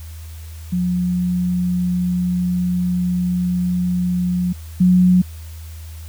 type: tone pair in turn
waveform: sine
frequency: 179.1 / 181.6 Hz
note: F3 / F#3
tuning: +44 / -32 cents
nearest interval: unison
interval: 24 cents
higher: second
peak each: -16 / -9 dBFS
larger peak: second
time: 0.72-4.53 / 4.8-5.22 s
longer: first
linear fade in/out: 10 ms
effects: added 80 Hz sine -31 dBFS peak until 6.08 s + white hiss -45 dBFS RMS until 6.08 s